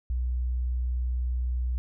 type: tone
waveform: sine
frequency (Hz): 61.74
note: B1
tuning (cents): 0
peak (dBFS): -25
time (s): 0.1-1.78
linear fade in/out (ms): 0
effects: none